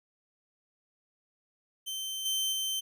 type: tone with level steps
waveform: sawtooth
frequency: 3100 Hz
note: G7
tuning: 20 cents flat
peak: -31 / -25 / -27 dBFS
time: 1.86-2.81 s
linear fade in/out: 20 ms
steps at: 2.25 / 2.52 s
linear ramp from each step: 10 ms
effects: none